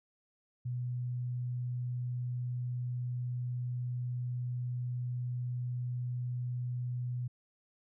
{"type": "tone", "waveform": "sine", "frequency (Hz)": 123.47, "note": "B2", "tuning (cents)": 0, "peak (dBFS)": -33, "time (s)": [0.65, 7.28], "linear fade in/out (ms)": 10, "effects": []}